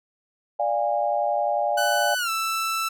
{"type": "chord", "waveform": "sine", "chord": "D diminished", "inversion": "none", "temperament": "equal with one note detuned", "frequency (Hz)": [587.3, 698.5, 818.7], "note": ["D5", "F5", "Ab5"], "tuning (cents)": [0, 0, -25], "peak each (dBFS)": -25, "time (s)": [0.59, 2.15], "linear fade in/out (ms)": 10}
{"type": "tone with pitch glide", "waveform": "sawtooth", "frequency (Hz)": [1496, 1325.1], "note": ["F#6", "E6"], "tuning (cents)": [19, 9], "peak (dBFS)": -20, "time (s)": [1.77, 2.89], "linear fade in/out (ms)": 10, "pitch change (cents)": -210, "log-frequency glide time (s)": [2.18, 2.3]}
{"effects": []}